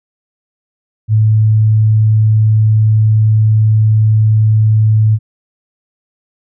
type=tone; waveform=sine; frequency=108.7 Hz; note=A2; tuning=21 cents flat; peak=-6 dBFS; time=1.08-5.19 s; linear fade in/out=50 ms; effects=none